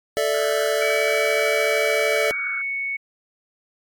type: chord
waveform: square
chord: A suspended fourth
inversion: none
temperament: just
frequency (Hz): 440 / 586.7 / 660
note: A4 / D5 / E5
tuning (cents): 0 / -2 / +2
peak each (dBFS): -24 / -23 / -26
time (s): 0.17-2.31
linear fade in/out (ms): 0
type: band-pass noise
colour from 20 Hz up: white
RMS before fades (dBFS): -35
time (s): 0.34-2.62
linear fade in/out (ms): 5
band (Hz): 1300 to 1600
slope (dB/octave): 96
type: tone with pitch glide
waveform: sine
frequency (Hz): 2277 to 2217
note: C#7 to C#7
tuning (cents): +46 to 0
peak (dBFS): -23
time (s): 0.81-2.97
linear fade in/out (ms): 10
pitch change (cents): -46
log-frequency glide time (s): 2.09-2.58
effects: MP3 96 kbps